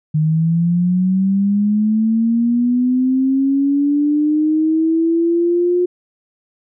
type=linear sweep; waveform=sine; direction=up; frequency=152.3 to 358.7 Hz; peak=-12 dBFS; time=0.14-5.86 s; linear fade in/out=10 ms; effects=none